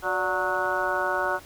harmonic tone with a mistuned harmonic, 183.8 Hz, F#3, 11 cents flat, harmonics 2 / 3 / 4 / 5 / 6 / 7 / 8, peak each -33 / -30 / -32 / -31 / -32 / -33 / -28 dBFS, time 0.02-1.4 s, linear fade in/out 50 ms, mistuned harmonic 3, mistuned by +79 cents, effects pink hiss -48 dBFS RMS until 1.45 s

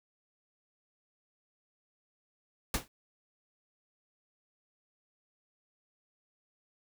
pink noise with exponential decay, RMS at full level -27 dBFS, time 2.74-2.88 s, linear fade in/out 2 ms, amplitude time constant 29 ms, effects none

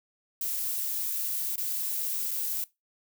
violet noise with dropouts, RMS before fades -31 dBFS, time 0.41-2.64 s, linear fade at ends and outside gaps 2 ms, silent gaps 1.558-1.579 / 2.309-2.312 s, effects noise-tail reverb RT60 0.2 s tail -20 dB re dry

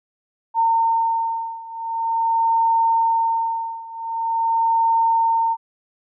sine beating tone pair, 911 / 911.45 Hz, A#5 / A#5, -40 / -39 cents, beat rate 0.45 Hz, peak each -19 / -21 dBFS, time 0.54-5.57 s, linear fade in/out 50 ms, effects none

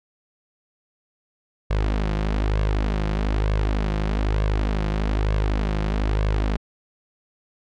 sawtooth tone with flanger, 52 Hz, G#1, 3 cents sharp, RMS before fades -22 dBFS, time 1.7-6.57 s, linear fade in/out 10 ms, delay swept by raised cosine 1.8 to 5.8 ms, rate 1.1 Hz, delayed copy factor +0.55, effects low-pass 4000 Hz 12 dB/octave

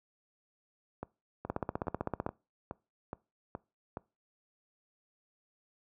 two click trains, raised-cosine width 1 ms, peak -24 / -18 dBFS, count 8 / 13, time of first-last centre 1.03-3.971 / 1.5-2.264 s, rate 2.38 / 15.7 Hz, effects noise-tail reverb RT60 0.3 s tail -23 dB re dry + high-pass 60 Hz 12 dB/octave

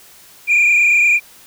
sine tone with frequency modulation, 2407 Hz, D7, 42 cents sharp, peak -7 dBFS, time 0.47-1.2 s, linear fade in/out 50 ms, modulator 28.6 Hz, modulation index 2.3, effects tanh soft clip ceiling -8 dBFS + white hiss -44 dBFS RMS until 1.46 s

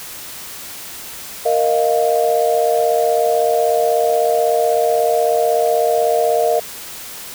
sine chord, Bb suspended fourth, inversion none, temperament equal, 466.2 / 622.3 / 698.5 Hz, Bb4 / Eb5 / F5, 0 / 0 / 0 cents, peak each -17 dBFS, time 1.45-6.6 s, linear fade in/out 10 ms, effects white hiss -32 dBFS RMS until 7.34 s

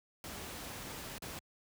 pink noise with dropouts, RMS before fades -44 dBFS, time 0.24-1.39 s, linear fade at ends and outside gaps 1 ms, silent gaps 1.182-1.221 s, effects high-pass 60 Hz 12 dB/octave

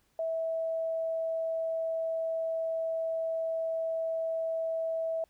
sine tone, 652 Hz, E5, 19 cents flat, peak -29 dBFS, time 0.19-5.24 s, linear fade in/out 2 ms, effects pink hiss -71 dBFS RMS until 5.29 s

